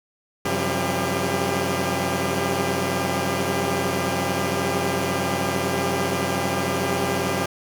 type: tone cluster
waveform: 10% pulse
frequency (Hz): 93.1 / 133.4 / 172.7 / 195 / 401.1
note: F#2 / C3 / F3 / G3 / G4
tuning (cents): +11 / +34 / -19 / -9 / +40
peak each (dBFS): -20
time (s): 0.45-7.46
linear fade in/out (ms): 5
effects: none